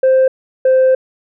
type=tone pair in turn; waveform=sine; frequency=523.3 / 520.4 Hz; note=C5 / C5; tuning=0 / -9 cents; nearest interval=unison; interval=9 cents; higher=first; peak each=-5 dBFS; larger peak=neither; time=0.03-0.28 / 0.65-0.95 s; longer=second; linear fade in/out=5 ms; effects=tanh soft clip ceiling -6 dBFS